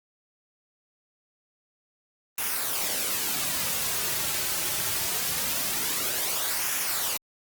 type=noise with flanger; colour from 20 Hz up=white; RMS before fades=-28 dBFS; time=2.38-7.17 s; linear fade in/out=2 ms; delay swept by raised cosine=0.23 to 4.23 ms; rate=0.23 Hz; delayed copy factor=-0.5; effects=Opus 32 kbps